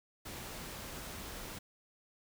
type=noise; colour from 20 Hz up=pink; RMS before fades=-45 dBFS; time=0.25-1.59 s; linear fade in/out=10 ms; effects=none

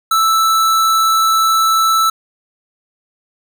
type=tone; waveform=square; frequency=1318.5 Hz; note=E6; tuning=in tune; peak=-11 dBFS; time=0.11-2.1 s; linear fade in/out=5 ms; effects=none

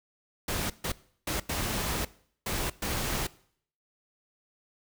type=noise bursts at uneven times; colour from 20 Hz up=pink; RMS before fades=-31 dBFS; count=6; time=0.48-0.7 / 0.84-0.92 / 1.27-1.4 / 1.49-2.05 / 2.46-2.7 / 2.82-3.27 s; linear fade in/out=5 ms; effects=noise-tail reverb RT60 0.6 s tail -20 dB re dry

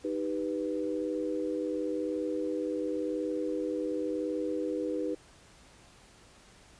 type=chord; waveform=sine; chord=Eb augmented; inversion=none; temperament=equal; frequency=311.1 / 392 / 493.9 Hz; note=Eb4 / G4 / B4; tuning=0 / 0 / 0 cents; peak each=-33 / -36 / -34 dBFS; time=0.04-5.15 s; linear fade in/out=10 ms; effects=pink hiss -57 dBFS RMS until 6.79 s + resampled to 22050 Hz

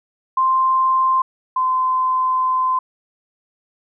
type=tone pair in turn; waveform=sine; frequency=1046.5 / 1030.3 Hz; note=C6 / C6; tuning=0 / -27 cents; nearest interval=unison; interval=27 cents; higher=first; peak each=-13 / -15 dBFS; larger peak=first; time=0.37-1.22 / 1.56-2.79 s; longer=second; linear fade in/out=5 ms; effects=none

